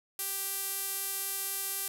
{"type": "tone with band-pass filter", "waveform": "sawtooth", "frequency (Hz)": 392, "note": "G4", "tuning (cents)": 0, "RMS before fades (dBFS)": -35, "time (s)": [0.19, 1.88], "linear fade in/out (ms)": 2, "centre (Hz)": 12000, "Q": 2, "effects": []}